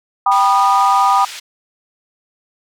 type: chord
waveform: sine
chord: G augmented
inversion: none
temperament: just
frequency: 784 / 980 / 1225 Hz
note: G5 / B5 / D#6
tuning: 0 / -14 / -27 cents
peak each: -14 dBFS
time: 0.26-1.25 s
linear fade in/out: 5 ms
type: band-pass noise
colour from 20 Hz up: pink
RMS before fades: -31 dBFS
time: 0.31-1.4 s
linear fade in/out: 10 ms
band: 2200 to 7100 Hz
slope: 12 dB/octave
effects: none